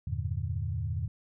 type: chord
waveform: sine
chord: E half-diminished seventh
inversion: none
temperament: equal with one note detuned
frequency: 82.41 / 98 / 114.34 / 146.83 Hz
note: E2 / G2 / Bb2 / D3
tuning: 0 / 0 / -33 / 0 cents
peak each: -34 / -35 / -35 / -38 dBFS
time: 0.07-1.08 s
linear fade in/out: 5 ms
effects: none